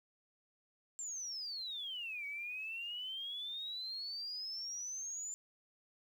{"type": "exponential two-way sweep", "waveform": "sine", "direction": "down then up", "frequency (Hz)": [7459, 2248, 7160], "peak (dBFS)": -40, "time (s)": [0.99, 5.34], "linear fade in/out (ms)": 0, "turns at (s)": 2.26, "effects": ["11-bit"]}